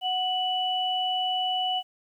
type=tone pair together; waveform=sine; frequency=740 / 2960 Hz; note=F#5 / F#7; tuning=0 / 0 cents; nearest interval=2 octaves; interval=2400 cents; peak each=-27 dBFS; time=0.01-1.83 s; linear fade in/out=50 ms; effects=10-bit